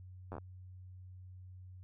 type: slowing click train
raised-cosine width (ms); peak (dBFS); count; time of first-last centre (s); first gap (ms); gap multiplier
1; -30; 6; 0.32-0.382; 10; 1.11
effects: added 92 Hz sine -49 dBFS peak until 1.83 s